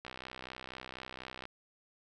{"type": "click train", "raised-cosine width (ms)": 0.3, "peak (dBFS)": -27, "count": 91, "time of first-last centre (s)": [0.05, 1.454], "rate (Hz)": 64.1, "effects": []}